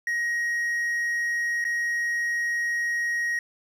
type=tone with dropouts; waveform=triangle; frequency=1886 Hz; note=A#6; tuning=20 cents sharp; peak=-22 dBFS; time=0.07-3.39 s; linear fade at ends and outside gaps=2 ms; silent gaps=1.642-1.65 s; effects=none